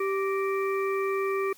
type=harmonic tone with a mistuned harmonic; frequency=390.2 Hz; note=G4; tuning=8 cents flat; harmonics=1 / 3 / 5 / 6; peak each=-26 / -32 / -40 / -37 dBFS; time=0-1.53 s; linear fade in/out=5 ms; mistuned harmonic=5; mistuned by=-78 cents; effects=white hiss -55 dBFS RMS until 1.57 s